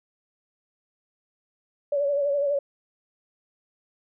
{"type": "tone with vibrato", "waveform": "sine", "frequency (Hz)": 569, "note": "C#5", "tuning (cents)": 45, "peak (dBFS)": -21, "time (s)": [1.92, 2.59], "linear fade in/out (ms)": 5, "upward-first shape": "sine", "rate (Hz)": 12, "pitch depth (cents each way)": 46, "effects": []}